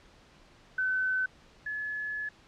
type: tone pair in turn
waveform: sine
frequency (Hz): 1518 / 1709.8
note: F#6 / G#6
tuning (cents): +44 / +50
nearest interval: major second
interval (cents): 206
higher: second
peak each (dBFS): -26 / -32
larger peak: first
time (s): 0.78-1.26 / 1.66-2.29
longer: second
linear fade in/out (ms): 5
effects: pink hiss -58 dBFS RMS until 2.47 s + low-pass 5000 Hz 12 dB/octave